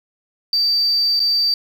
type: tone with dropouts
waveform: sine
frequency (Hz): 4646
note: D8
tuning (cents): -20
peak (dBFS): -13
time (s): 0.53-1.54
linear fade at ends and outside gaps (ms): 2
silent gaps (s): 1.195-1.201
effects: tanh soft clip ceiling -10 dBFS + 7-bit